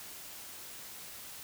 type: silence
effects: white hiss -47 dBFS RMS until 1.43 s